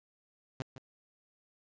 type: tone with echo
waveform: sawtooth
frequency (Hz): 130.81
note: C3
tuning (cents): 0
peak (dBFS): -30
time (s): 0.6-0.62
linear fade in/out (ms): 0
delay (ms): 160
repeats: 1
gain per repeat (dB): -11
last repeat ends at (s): 0.78
effects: resampled to 16000 Hz